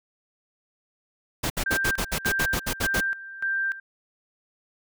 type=noise bursts; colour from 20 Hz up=pink; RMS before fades=-26 dBFS; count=12; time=1.43-3.008 s; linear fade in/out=10 ms; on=71 ms; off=66 ms
type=tone with tremolo; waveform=sine; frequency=1577 Hz; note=G6; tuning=10 cents sharp; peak=-23 dBFS; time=1.66-3.8 s; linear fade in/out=5 ms; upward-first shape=square; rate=1.7 Hz; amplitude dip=80%
effects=none